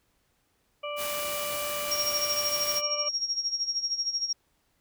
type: harmonic tone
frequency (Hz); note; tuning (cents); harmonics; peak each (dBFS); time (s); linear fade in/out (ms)
587.3; D5; 0; 1 / 2 / 4 / 5; -34 / -37 / -40 / -41; 0.83-3.09; 10
type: noise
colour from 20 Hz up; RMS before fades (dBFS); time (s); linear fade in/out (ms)
white; -35; 0.96-2.82; 50
type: tone with tremolo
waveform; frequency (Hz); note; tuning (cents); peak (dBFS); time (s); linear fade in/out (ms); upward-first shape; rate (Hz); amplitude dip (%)
sine; 5588; F8; 0; -24; 1.91-4.33; 5; sine; 13; 75
effects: pink hiss -71 dBFS RMS until 4.8 s